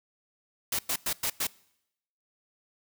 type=noise bursts; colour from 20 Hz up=white; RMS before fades=-29 dBFS; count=5; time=0.72-1.47 s; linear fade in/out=5 ms; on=70 ms; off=100 ms; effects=noise-tail reverb RT60 0.8 s tail -23 dB re dry